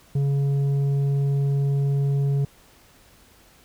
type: tone with tanh clipping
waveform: sine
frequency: 139.8 Hz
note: C#3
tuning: 15 cents sharp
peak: -20 dBFS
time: 0.15-2.45 s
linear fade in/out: 5 ms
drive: 6 dB
effects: pink hiss -54 dBFS RMS until 3.64 s